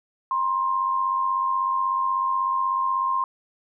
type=tone pair together; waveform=sine; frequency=961 / 1057.3 Hz; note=B5 / C6; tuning=-48 / +18 cents; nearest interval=major second; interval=166 cents; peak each=-30 / -21 dBFS; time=0.31-3.24 s; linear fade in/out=2 ms; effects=none